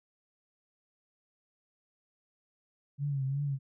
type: tone with vibrato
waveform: sine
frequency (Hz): 138.59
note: C#3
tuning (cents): 0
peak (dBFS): -29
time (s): 2.98-3.59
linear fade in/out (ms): 50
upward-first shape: triangle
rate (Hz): 2.8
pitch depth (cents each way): 89
effects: none